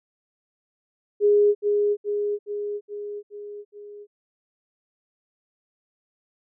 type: tone with echo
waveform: sine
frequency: 412.7 Hz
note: G#4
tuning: 11 cents flat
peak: -14 dBFS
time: 1.2-1.55 s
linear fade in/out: 50 ms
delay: 420 ms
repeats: 6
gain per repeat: -4 dB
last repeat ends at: 4.07 s
effects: none